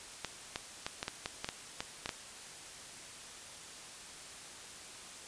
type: clicks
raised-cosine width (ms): 0.2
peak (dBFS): -18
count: 11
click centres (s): 0.247 / 0.559 / 0.865 / 1.029 / 1.081 / 1.259 / 1.445 / 1.489 / 1.805 / 2.059 / 2.092
effects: white hiss -49 dBFS RMS until 5.27 s + resampled to 22050 Hz